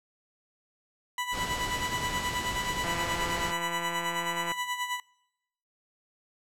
20% pulse tone with tremolo, 987.8 Hz, B5, in tune, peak -23 dBFS, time 1.18-5 s, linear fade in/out 2 ms, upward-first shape sine, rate 9.4 Hz, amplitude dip 65%
pink low-pass noise, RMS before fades -36 dBFS, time 1.31-3.54 s, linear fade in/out 50 ms, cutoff 7700 Hz, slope 12 dB/octave
click train, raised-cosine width 0.5 ms, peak -21 dBFS, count 288, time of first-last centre 2.84-4.518 s, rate 171 Hz
effects noise-tail reverb RT60 0.9 s tail -25 dB re dry + low-pass 12000 Hz 12 dB/octave

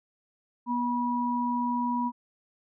sine tone pair together, 242.8 / 971.2 Hz, B3 / B5, -29 / -29 cents, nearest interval 2 octaves, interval 2400 cents, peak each -28 dBFS, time 0.66-2.12 s, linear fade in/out 50 ms, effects none

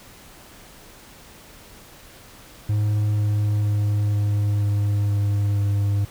triangle tone with pitch steps, 105.1 / 104.43 / 103.77 / 103.12 / 102.46 / 101.81 / 101.17 Hz, G#2 / G#2 / G#2 / G#2 / G#2 / G#2 / G#2, +21 / +10 / -1 / -12 / -23 / -34 / -45 cents, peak -16 dBFS, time 2.69-6.05 s, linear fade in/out 5 ms, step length 480 ms, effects pink hiss -46 dBFS RMS until 6.1 s

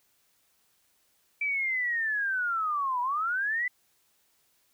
sine linear two-way sweep, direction down then up, 2333 to 959 to 2013 Hz, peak -26 dBFS, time 1.41-3.68 s, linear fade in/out 5 ms, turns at 3.01 s, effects white hiss -69 dBFS RMS until 4.73 s

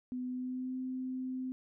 sine tone with pitch glide, 251.3 to 257.5 Hz, B3 to C4, +30 to -28 cents, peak -35 dBFS, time 0.12-1.52 s, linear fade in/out 0 ms, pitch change +42 cents, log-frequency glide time 0.26-0.77 s, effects none

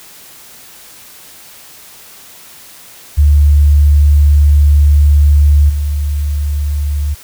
sine tone with level steps, 73 Hz, D2, 10 cents flat, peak -4 / -12 dBFS, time 3.17-7.15 s, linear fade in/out 20 ms, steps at 5.69 s, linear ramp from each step 10 ms, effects white hiss -37 dBFS RMS until 7.23 s

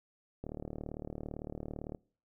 click train, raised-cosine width 2 ms, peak -27 dBFS, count 58, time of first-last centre 0.44-1.948 s, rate 37.8 Hz, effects noise-tail reverb RT60 0.5 s tail -26 dB re dry

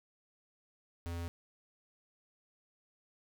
square tone, 85.2 Hz, F2, 42 cents flat, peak -38 dBFS, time 1.06-1.28 s, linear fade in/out 0 ms, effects none

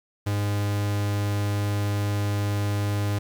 45% pulse tone, 102.4 Hz, G#2, 24 cents flat, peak -23 dBFS, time 0.26-3.19 s, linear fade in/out 10 ms, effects 9-bit

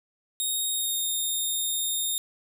10% pulse tone with pitch glide, 3729 to 3678 Hz, A#7 to A#7, 0 to -24 cents, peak -19 dBFS, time 0.4-2.18 s, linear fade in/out 0 ms, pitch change -24 cents, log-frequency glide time 0.71-1.09 s, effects none

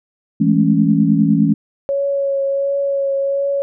sine chord, A major seventh, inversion second, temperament equal with one note detuned, 164.81 / 207.7 / 217.5 / 277.2 Hz, E3 / G#3 / A3 / C#4, 0 / 0 / -20 / 0 cents, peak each -16 dBFS, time 0.4-1.54 s, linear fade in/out 10 ms
sine tone with vibrato, 554.4 Hz, C#5, in tune, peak -15 dBFS, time 1.89-3.62 s, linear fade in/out 0 ms, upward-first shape triangle, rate 1.4 Hz, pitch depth 19 cents each way
effects none

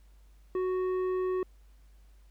sine tone with tanh clipping, 370 Hz, F#4, in tune, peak -29 dBFS, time 0.55-1.43 s, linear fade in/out 2 ms, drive 9 dB, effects added 50 Hz sine -54 dBFS peak until 2.3 s + pink hiss -70 dBFS RMS until 2.3 s

